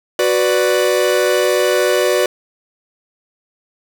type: chord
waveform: 45% pulse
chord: B minor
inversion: second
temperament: equal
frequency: 370 / 493.9 / 587.3 Hz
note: F#4 / B4 / D5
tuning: 0 / 0 / 0 cents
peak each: -17 dBFS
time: 0.19-2.26 s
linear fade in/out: 2 ms
effects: none